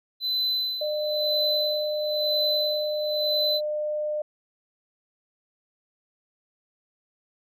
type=tone with tremolo; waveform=triangle; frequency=4025 Hz; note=B7; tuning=32 cents sharp; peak=-21 dBFS; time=0.2-3.61 s; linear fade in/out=50 ms; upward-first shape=sine; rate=1 Hz; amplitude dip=75%
type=tone; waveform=sine; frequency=603 Hz; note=D5; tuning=46 cents sharp; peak=-25 dBFS; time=0.81-4.22 s; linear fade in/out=5 ms
effects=none